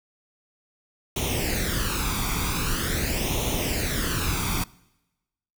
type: noise with flanger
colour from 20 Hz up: pink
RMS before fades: -26 dBFS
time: 1.16-4.64 s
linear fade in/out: 5 ms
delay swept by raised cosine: 0.31 to 0.87 ms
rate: 0.44 Hz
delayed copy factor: +0.7
effects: noise-tail reverb RT60 1.0 s tail -23 dB re dry